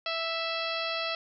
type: harmonic tone with a mistuned harmonic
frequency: 659.3 Hz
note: E5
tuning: in tune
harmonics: 1 / 2 / 3 / 4 / 5 / 6 / 7 / 8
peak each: -35 / -36 / -40 / -36 / -38 / -39 / -41 / -43 dBFS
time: 0.06-1.15 s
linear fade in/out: 2 ms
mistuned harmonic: 6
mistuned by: +48 cents
effects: none